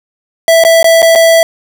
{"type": "tone with dropouts", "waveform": "square", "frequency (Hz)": 659.3, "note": "E5", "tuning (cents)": 0, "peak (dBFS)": -4, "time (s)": [0.48, 1.43], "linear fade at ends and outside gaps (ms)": 1, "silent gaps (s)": [[0.638, 0.649], [0.829, 0.843], [1.02, 1.027], [1.152, 1.157]], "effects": []}